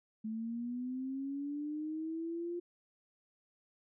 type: linear sweep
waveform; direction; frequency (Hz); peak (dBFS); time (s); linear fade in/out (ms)
sine; up; 216.4 to 350.6; -36; 0.24-2.6; 10
effects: none